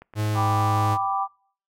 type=click train; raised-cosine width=0.5 ms; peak=-28 dBFS; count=6; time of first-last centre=0.02-0.607 s; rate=8.52 Hz
type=tone with pitch glide; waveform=45% pulse; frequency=106.6 to 104.77 Hz; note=G#2 to G#2; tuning=+46 to +16 cents; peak=-22 dBFS; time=0.15-0.98 s; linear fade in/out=50 ms; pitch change=-30 cents; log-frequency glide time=0.31-0.44 s
type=chord; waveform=sine; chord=G major; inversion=none; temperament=equal; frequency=784 / 987.8 / 1174.7 Hz; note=G5 / B5 / D6; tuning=0 / 0 / 0 cents; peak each=-25 / -29 / -26 dBFS; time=0.34-1.28 s; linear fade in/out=50 ms
effects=noise-tail reverb RT60 0.5 s tail -23 dB re dry